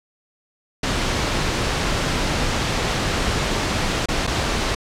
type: noise with dropouts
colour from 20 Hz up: pink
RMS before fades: -21 dBFS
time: 0.83-4.75 s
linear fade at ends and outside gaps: 5 ms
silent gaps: 4.059-4.085 / 4.268-4.274 s
effects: low-pass 6000 Hz 12 dB/octave